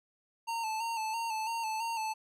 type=tone with vibrato; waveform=square; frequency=897 Hz; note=A5; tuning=33 cents sharp; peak=-33 dBFS; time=0.47-2.14 s; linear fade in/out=20 ms; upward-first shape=square; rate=3 Hz; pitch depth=43 cents each way; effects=low-pass 11000 Hz 12 dB/octave

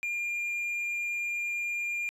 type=tone; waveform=triangle; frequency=2403 Hz; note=D7; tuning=39 cents sharp; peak=-28 dBFS; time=0.03-2.09 s; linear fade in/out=0 ms; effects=resampled to 32000 Hz

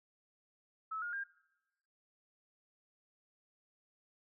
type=tone with pitch steps; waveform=sine; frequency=1300 / 1426 / 1604 Hz; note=E6 / F6 / G6; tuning=-24 / +36 / +39 cents; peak=-37 dBFS; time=0.91-1.24 s; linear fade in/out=10 ms; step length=110 ms; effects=noise-tail reverb RT60 1.0 s tail -21 dB re dry

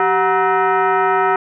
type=tone with frequency modulation; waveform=sine; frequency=174 Hz; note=F3; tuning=6 cents flat; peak=-12 dBFS; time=0-1.36 s; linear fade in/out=2 ms; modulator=560 Hz; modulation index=2.5; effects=none

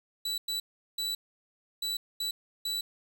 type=tone bursts at uneven times; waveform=40% pulse; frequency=3951 Hz; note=B7; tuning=in tune; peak=-29 dBFS; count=6; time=0.25-0.38 / 0.48-0.6 / 0.98-1.15 / 1.82-1.97 / 2.2-2.31 / 2.65-2.81 s; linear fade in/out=5 ms; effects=none

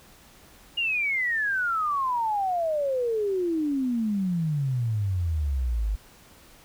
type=exponential sweep; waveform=sine; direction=down; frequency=2865 to 49 Hz; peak=-23 dBFS; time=0.77-5.96 s; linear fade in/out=10 ms; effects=pink hiss -53 dBFS RMS until 6.64 s

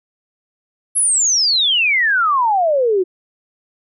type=exponential sweep; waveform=sine; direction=down; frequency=11175 to 353.9 Hz; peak=-12 dBFS; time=0.95-3.04 s; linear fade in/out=20 ms; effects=none

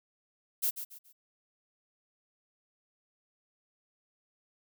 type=noise with echo; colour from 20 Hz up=violet; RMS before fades=-29 dBFS; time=0.62-0.71 s; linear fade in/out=20 ms; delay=140 ms; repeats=3; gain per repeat=-10 dB; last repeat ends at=1.13 s; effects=none

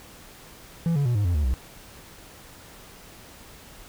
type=tone with pitch steps; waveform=triangle; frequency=167.2 / 142.23 / 120.99 / 102.92 / 87.55 / 74.48 / 63.36 Hz; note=E3 / C#3 / B2 / G#2 / F2 / D2 / B1; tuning=+25 / +45 / -35 / -15 / +5 / +25 / +45 cents; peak=-18 dBFS; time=0.86-1.539 s; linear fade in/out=0 ms; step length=97 ms; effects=pink hiss -47 dBFS RMS until 3.88 s

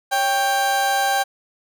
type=tone pair together; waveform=30% pulse; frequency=555 / 789 Hz; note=C#5 / G5; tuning=+2 / +11 cents; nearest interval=tritone; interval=609 cents; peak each=-25 / -15 dBFS; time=0.11-1.24 s; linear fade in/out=20 ms; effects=none

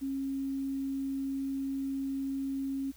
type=tone with quantisation; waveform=sine; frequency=271.6 Hz; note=C#4; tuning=35 cents flat; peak=-31 dBFS; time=0.01-2.92 s; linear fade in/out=20 ms; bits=10; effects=added 60 Hz sine -56 dBFS peak until 2.96 s + white hiss -60 dBFS RMS until 2.96 s

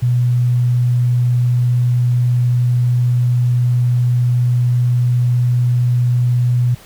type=tone; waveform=sine; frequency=122.6 Hz; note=B2; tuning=12 cents flat; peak=-11 dBFS; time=0.02-6.75 s; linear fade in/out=10 ms; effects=pink hiss -42 dBFS RMS until 6.85 s

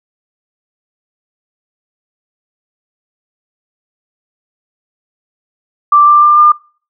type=tone with pitch steps; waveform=sine; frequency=1174.7 / 1183.6 / 1192.5 / 1201.5 Hz; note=D6 / D6 / D6 / D6; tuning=0 / +13 / +26 / +39 cents; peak=-3 dBFS; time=5.92-6.52 s; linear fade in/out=5 ms; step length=150 ms; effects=noise-tail reverb RT60 0.4 s tail -23 dB re dry

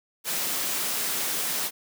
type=high-pass noise; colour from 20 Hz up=white; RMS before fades=-28 dBFS; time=0.24-1.71 s; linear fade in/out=50 ms; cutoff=150 Hz; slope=24 dB/octave; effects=none

